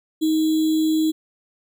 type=tone with sample-and-hold; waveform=sine; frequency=314.8 Hz; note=D#4; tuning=20 cents sharp; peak=-16 dBFS; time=0.21-1.12 s; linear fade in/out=20 ms; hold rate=3675 Hz; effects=none